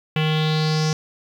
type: tone with low-pass filter sweep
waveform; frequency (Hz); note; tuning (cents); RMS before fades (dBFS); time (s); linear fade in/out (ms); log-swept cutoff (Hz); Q
square; 155.56; D#3; 0; -20; 0.16-0.93; 2; 2800 to 5800; 4.7
effects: 8-bit